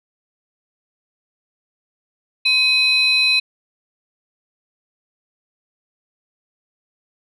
sine tone pair together, 2528 / 4013 Hz, D#7 / B7, +27 / +27 cents, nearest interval minor sixth, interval 800 cents, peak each -14 dBFS, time 2.45-3.4 s, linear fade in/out 10 ms, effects tanh soft clip ceiling -9 dBFS

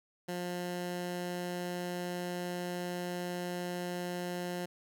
15% pulse tone, 177.4 Hz, F3, 27 cents sharp, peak -29 dBFS, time 0.28-4.66 s, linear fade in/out 10 ms, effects none

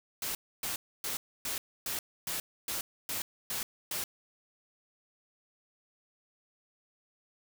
white noise bursts, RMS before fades -35 dBFS, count 10, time 0.22-4.04 s, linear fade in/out 2 ms, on 130 ms, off 280 ms, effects none

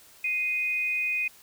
sine tone pair together, 2103 / 2489 Hz, C7 / D#7, +8 / 0 cents, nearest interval minor third, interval 292 cents, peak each -36 / -25 dBFS, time 0.24-1.28 s, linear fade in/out 5 ms, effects white hiss -54 dBFS RMS until 1.42 s

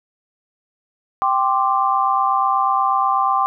sine chord, G suspended fourth, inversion none, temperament equal, 784 / 1046.5 / 1174.7 Hz, G5 / C6 / D6, 0 / 0 / 0 cents, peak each -19 dBFS, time 1.22-3.46 s, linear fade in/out 0 ms, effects none

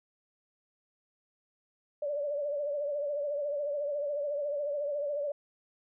sine tone with vibrato, 579 Hz, D5, 25 cents flat, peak -30 dBFS, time 2.02-5.32 s, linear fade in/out 5 ms, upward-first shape triangle, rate 14 Hz, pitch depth 74 cents each way, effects none

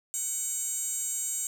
15% pulse tone with high-pass filter, 751 Hz, F#5, 26 cents sharp, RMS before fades -32 dBFS, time 0.14-1.47 s, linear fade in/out 0 ms, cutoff 7600 Hz, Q 4.1, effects none

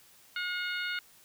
harmonic tone with a mistuned harmonic, 720 Hz, F#5, 47 cents flat, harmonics 2 / 3 / 4 / 5 / 6, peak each -34 / -38 / -40 / -42 / -44 dBFS, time 0.36-0.99 s, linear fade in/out 2 ms, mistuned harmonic 5, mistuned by +31 cents, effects white hiss -59 dBFS RMS until 1.24 s

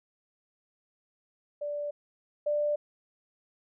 sine tone pair in turn, 585 / 591.1 Hz, D5 / D5, -7 / +11 cents, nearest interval unison, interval 18 cents, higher second, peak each -31 / -25 dBFS, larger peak second, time 1.61-1.91 / 2.46-2.76 s, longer neither, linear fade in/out 10 ms, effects none

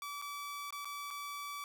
sawtooth tone with dropouts, 1152 Hz, D6, 34 cents flat, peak -37 dBFS, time 0.02-1.64 s, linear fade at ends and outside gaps 1 ms, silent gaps 0.216-0.222 / 0.706-0.725 / 0.847-0.854 / 1.105-1.109 s, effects none

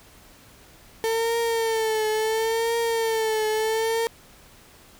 35% pulse tone with vibrato, 447.6 Hz, A4, 30 cents sharp, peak -20 dBFS, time 1.04-4.07 s, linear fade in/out 0 ms, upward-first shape triangle, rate 0.72 Hz, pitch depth 69 cents each way, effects pink hiss -51 dBFS RMS until 4.99 s

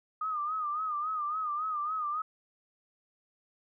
sine tone with vibrato, 1229 Hz, D#6, 22 cents flat, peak -30 dBFS, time 0.21-2.22 s, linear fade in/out 5 ms, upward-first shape sine, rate 3.6 Hz, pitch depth 83 cents each way, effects none

